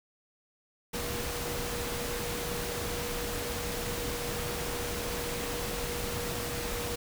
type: tone in noise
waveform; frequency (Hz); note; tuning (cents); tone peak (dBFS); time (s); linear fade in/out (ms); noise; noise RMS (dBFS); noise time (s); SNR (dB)
sine; 479; A#4; +47; -38; 0.93-6.96; 10; pink; -35; 0.93-6.96; -6
effects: none